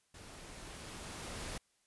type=noise with level ramp; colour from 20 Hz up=pink; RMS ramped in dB=-53 to -42 dBFS; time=0.14-1.58 s; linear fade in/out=5 ms; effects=white hiss -75 dBFS RMS until 1.86 s + resampled to 24000 Hz